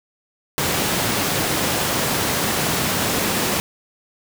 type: high-pass noise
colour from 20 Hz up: pink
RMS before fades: -21 dBFS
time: 0.58-3.6 s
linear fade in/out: 0 ms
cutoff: 120 Hz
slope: 12 dB/octave
effects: none